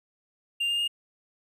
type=tone with pitch steps; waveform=triangle; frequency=2794 / 2815 / 2836 Hz; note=F7 / F7 / F7; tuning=0 / +13 / +26 cents; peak=-23 dBFS; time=0.6-0.879 s; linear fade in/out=10 ms; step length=93 ms; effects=none